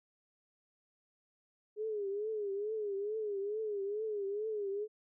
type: tone with vibrato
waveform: sine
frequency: 415.3 Hz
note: G#4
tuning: in tune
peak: -34 dBFS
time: 1.76-4.88 s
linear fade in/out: 50 ms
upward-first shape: triangle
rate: 2.3 Hz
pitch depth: 120 cents each way
effects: none